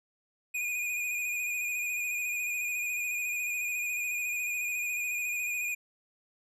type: tone with vibrato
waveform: square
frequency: 2453 Hz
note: D#7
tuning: 25 cents flat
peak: -31 dBFS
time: 0.54-5.75 s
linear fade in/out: 10 ms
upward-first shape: square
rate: 14 Hz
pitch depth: 27 cents each way
effects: resampled to 32000 Hz